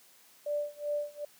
sine tone with tremolo, 587.3 Hz, D5, in tune, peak -28 dBFS, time 0.46-1.25 s, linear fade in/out 5 ms, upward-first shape sine, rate 2.6 Hz, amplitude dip 95%, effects white hiss -60 dBFS RMS until 1.39 s + high-pass 150 Hz 12 dB/octave

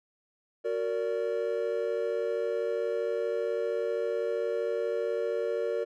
triangle chord, Gb augmented, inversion none, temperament just, 370 / 462.5 / 578.1 Hz, Gb4 / Bb4 / D5, 0 / -14 / -27 cents, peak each -33 / -28 / -31 dBFS, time 0.64-5.85 s, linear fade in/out 20 ms, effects none

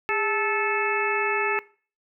harmonic tone with a mistuned harmonic, 436.4 Hz, A4, 14 cents flat, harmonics 1 / 2 / 3 / 4 / 5 / 6, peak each -29 / -29 / -29 / -29 / -29 / -29 dBFS, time 0.09-1.59 s, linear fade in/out 0 ms, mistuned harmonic 1, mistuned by -110 cents, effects noise-tail reverb RT60 0.4 s tail -20 dB re dry

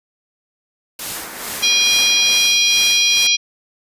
white noise with tremolo, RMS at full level -25 dBFS, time 0.99-3.27 s, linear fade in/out 2 ms, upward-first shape sine, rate 2.3 Hz, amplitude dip 65%
white band-pass noise, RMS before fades -35 dBFS, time 1.15-2.37 s, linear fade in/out 5 ms, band 170 to 2200 Hz, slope 48 dB/octave
harmonic tone, 812 Hz, G#5, 39 cents flat, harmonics 3 / 4 / 5 / 6 / 7, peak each -18 / -16 / -19 / -24 / -18 dBFS, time 1.62-3.37 s, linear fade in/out 20 ms
effects resampled to 32000 Hz

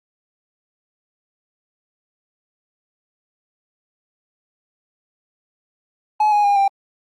triangle tone with pitch steps, 850 / 829.6 / 809.7 / 790.3 Hz, G#5 / G#5 / G#5 / G5, +40 / -2 / -44 / +14 cents, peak -10 dBFS, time 6.2-6.68 s, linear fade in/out 5 ms, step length 120 ms, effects tanh soft clip ceiling -6 dBFS + Opus 48 kbps

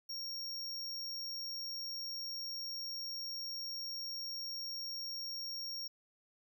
square tone, 5560 Hz, F8, 9 cents flat, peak -40 dBFS, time 0.09-5.88 s, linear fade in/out 10 ms, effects none

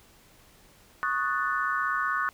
sine chord, D# half-diminished seventh, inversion third, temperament equal, 1108.7 / 1244.5 / 1480 / 1760 Hz, C#6 / D#6 / F#6 / A6, 0 / 0 / 0 / 0 cents, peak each -30 / -31 / -29 / -34 dBFS, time 1.03-2.29 s, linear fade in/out 0 ms, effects pink hiss -57 dBFS RMS until 2.33 s

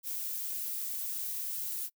violet noise with amplitude modulation, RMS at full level -35 dBFS, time 0.03-1.9 s, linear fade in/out 50 ms, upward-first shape sine, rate 264 Hz, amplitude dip 30%, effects noise-tail reverb RT60 0.1 s tail -25 dB re dry

